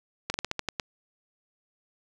slowing click train, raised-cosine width 0.2 ms, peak -11 dBFS, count 8, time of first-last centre 0.3-0.798 s, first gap 41 ms, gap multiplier 1.18, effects none

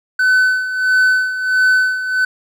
triangle tone with tremolo, 1511 Hz, F#6, 36 cents sharp, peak -7 dBFS, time 0.19-2.25 s, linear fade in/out 5 ms, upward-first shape sine, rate 1.5 Hz, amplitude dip 70%, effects none

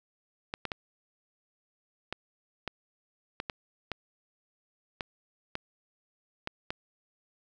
clicks, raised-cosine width 0.3 ms, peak -17 dBFS, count 12, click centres 0.539 / 0.653 / 0.718 / 2.126 / 2.677 / 3.401 / 3.498 / 3.917 / 5.008 / 5.554 / 6.474 / 6.705 s, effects none

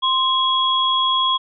sine tone pair together, 1046.5 / 3322 Hz, C6 / G#7, 0 / 0 cents, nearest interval octave + minor sixth, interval 2000 cents, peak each -18 dBFS, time 0.02-1.38 s, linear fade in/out 20 ms, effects none

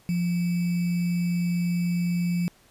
sine tone with sample-and-hold, 174.61 Hz, F3, in tune, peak -22 dBFS, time 0.09-2.48 s, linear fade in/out 0 ms, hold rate 2450 Hz, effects pink hiss -58 dBFS RMS until 2.7 s + resampled to 32000 Hz

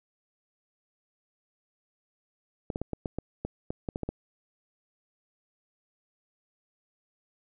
clicks, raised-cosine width 2 ms, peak -18 dBFS, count 12, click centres 2.702 / 2.759 / 2.816 / 2.933 / 3.058 / 3.186 / 3.45 / 3.705 / 3.888 / 3.959 / 4.033 / 4.09 s, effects none

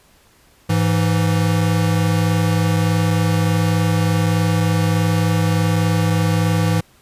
square tone pair together, 103.83 / 165.26 Hz, G#2 / E3, 0 / +5 cents, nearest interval minor sixth, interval 805 cents, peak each -18 dBFS, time 0.69-6.81 s, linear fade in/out 10 ms, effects pink hiss -53 dBFS RMS until 7.01 s + resampled to 32000 Hz

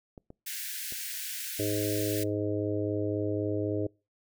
clicks, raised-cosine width 2 ms, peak -32 dBFS, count 3, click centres 0.178 / 0.304 / 0.924 s
white high-pass noise, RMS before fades -37 dBFS, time 0.46-2.24 s, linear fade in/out 10 ms, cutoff 1500 Hz, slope 96 dB/octave
harmonic tone, 103.83 Hz, G#2, in tune, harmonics 1 / 3 / 4 / 5 / 6, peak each -34 / -32 / -33 / -37 / -38 dBFS, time 1.59-3.87 s, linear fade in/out 5 ms
effects noise-tail reverb RT60 0.3 s tail -25 dB re dry

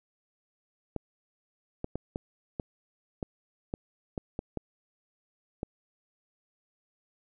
clicks, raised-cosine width 2 ms, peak -19 dBFS, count 11, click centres 0.963 / 1.844 / 1.956 / 2.159 / 2.598 / 3.228 / 3.739 / 4.178 / 4.391 / 4.573 / 5.631 s, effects none

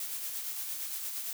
blue noise with tremolo, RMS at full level -36 dBFS, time 0-1.33 s, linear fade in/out 2 ms, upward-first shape sine, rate 8.7 Hz, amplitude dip 35%, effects none

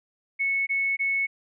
sine tone bursts, 2204 Hz, C#7, 11 cents flat, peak -22 dBFS, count 3, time 0.39-1.27 s, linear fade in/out 20 ms, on 280 ms, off 20 ms, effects none

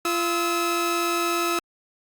sawtooth tone pair together, 343.2 / 1295.8 Hz, F4 / E6, -30 / -30 cents, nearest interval octave + major seventh, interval 2300 cents, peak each -21 dBFS, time 0.05-1.59 s, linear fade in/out 2 ms, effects Opus 48 kbps

